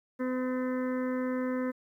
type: harmonic tone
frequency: 254.7 Hz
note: C4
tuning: 46 cents flat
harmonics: 1 / 2 / 4 / 5 / 6 / 7 / 8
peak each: -30 / -34 / -43 / -46 / -48 / -46 / -50 dBFS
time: 0.19-1.72 s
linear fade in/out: 20 ms
effects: 11-bit